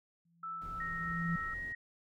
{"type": "tone with exponential growth", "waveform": "sine", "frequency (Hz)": 168.8, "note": "E3", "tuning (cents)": 41, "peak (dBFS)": -30, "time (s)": [0.25, 1.36], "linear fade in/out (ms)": 5, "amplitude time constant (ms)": 240}
{"type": "tone with tremolo", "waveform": "sine", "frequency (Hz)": 1318.5, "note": "E6", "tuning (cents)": 0, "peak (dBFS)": -38, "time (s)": [0.43, 1.54], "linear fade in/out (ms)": 5, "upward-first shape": "sine", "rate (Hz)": 3.4, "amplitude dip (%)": 30}
{"type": "noise", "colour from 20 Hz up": "brown", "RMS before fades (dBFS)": -49, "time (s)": [0.61, 1.73], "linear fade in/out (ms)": 10}
{"type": "tone with pitch glide", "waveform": "sine", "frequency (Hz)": [1864.7, 1883.1], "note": ["A#6", "A#6"], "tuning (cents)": [0, 17], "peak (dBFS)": -38, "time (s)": [0.8, 1.75], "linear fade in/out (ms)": 5, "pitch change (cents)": 17, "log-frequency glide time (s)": [1.11, 1.61]}
{"effects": []}